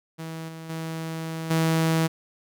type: tone with level steps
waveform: sawtooth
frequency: 162 Hz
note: E3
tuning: 30 cents flat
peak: -29 / -33 / -26 / -16 dBFS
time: 0.18-2.08 s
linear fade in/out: 20 ms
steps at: 0.48 / 0.69 / 1.5 s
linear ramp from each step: 10 ms
effects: none